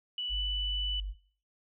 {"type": "tone with pitch glide", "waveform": "sine", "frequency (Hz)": [2960, 2979], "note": ["F#7", "F#7"], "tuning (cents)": [0, 11], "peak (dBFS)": -32, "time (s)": [0.18, 1], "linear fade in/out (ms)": 2, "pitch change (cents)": 11, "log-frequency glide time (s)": [0.29, 0.38]}
{"type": "tone", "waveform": "sine", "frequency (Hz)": 49, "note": "G1", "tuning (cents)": 0, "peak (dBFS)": -32, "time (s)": [0.29, 1.15], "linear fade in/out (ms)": 50}
{"effects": ["noise-tail reverb RT60 0.5 s tail -21 dB re dry"]}